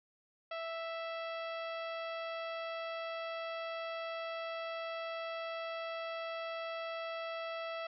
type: harmonic tone with a mistuned harmonic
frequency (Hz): 659.3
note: E5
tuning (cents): 0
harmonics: 1 / 2 / 3 / 4 / 5 / 6 / 7 / 8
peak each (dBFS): -40 / -44 / -49 / -49 / -52 / -60 / -58 / -64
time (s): 0.51-7.87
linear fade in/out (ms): 5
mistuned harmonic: 8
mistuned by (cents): +36
effects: none